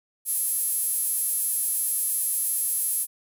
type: tone with high-pass filter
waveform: sawtooth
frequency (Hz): 445.7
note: A4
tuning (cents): +22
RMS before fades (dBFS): -26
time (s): 0.25-3.07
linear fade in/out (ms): 50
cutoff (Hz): 11000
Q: 5.6
effects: none